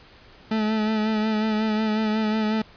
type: tone with vibrato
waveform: 40% pulse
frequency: 216.6 Hz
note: A3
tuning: 27 cents flat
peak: -20 dBFS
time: 0.51-2.62 s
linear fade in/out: 5 ms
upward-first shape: sine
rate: 5.5 Hz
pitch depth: 32 cents each way
effects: pink hiss -50 dBFS RMS until 2.76 s + resampled to 11025 Hz